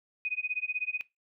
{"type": "tone with tremolo", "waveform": "sine", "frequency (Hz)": 2496, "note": "D#7", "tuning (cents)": 5, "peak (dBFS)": -27, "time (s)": [0.25, 1.01], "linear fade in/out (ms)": 0, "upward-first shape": "sine", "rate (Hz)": 16, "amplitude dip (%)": 100, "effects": ["noise-tail reverb RT60 0.2 s tail -21 dB re dry"]}